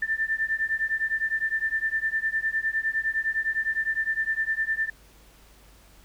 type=beating tone pair; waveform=sine; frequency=1775 / 1784.8 Hz; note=A6 / A6; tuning=+15 / +24 cents; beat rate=9.8 Hz; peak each=-27 dBFS; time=0.02-4.9 s; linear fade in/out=5 ms; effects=added 50 Hz sine -54 dBFS peak until 6.04 s + pink hiss -56 dBFS RMS until 6.04 s